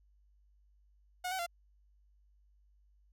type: tone with pitch steps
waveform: sawtooth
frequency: 727 / 756 / 689 Hz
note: F#5 / F#5 / F5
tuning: -31 / +37 / -24 cents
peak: -31 dBFS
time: 1.24-1.465 s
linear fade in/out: 10 ms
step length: 75 ms
effects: added 50 Hz sine -64 dBFS peak until 3.12 s